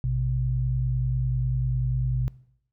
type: tone pair together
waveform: sine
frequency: 56.83 / 127 Hz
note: A#1 / B2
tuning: -43 / +49 cents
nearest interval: octave + major second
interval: 1392 cents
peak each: -28 / -24 dBFS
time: 0.04-2.28 s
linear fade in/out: 0 ms
effects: noise-tail reverb RT60 0.7 s tail -20 dB re dry